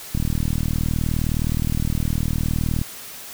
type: click train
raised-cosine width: 5 ms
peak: -10 dBFS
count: 106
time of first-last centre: 0.15-2.815 s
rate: 39.4 Hz
effects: white hiss -37 dBFS RMS until 3.33 s